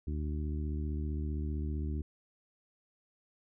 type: harmonic tone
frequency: 75.4 Hz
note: D2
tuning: 46 cents sharp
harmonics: 1 / 2 / 3 / 4 / 5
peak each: -33 / -42 / -43 / -44 / -49 dBFS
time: 0.07-2.02 s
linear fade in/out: 5 ms
effects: none